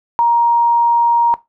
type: tone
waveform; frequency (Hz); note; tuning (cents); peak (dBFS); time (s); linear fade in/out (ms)
sine; 940; A#5; +14; -9; 0.19-1.34; 0
effects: noise-tail reverb RT60 0.2 s tail -18 dB re dry